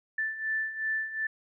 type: beating tone pair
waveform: sine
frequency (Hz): 1760 / 1762.7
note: A6 / A6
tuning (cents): 0 / +3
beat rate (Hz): 2.7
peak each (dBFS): -35 / -30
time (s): 0.18-1.27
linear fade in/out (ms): 5
effects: none